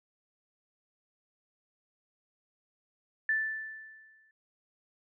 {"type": "tone with exponential decay", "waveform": "sine", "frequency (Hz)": 1760, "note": "A6", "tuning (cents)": 0, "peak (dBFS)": -24, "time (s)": [3.29, 4.31], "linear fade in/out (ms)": 2, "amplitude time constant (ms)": 220, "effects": []}